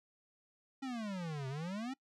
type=exponential two-way sweep; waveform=square; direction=down then up; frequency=275.7 to 129.3 to 275.7 Hz; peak=-39 dBFS; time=0.82-1.94 s; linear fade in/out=10 ms; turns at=1.48 s; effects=noise-tail reverb RT60 0.1 s tail -23 dB re dry + low-pass 6000 Hz 12 dB/octave